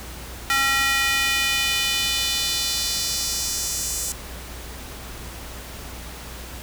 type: tone with high-pass filter sweep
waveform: square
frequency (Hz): 272.2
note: C#4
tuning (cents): -31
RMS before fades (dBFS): -23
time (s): 0.5-4.12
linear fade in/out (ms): 0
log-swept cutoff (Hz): 1600 to 7300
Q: 1.8
effects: added 60 Hz sine -38 dBFS peak until 6.62 s + pink hiss -38 dBFS RMS until 6.62 s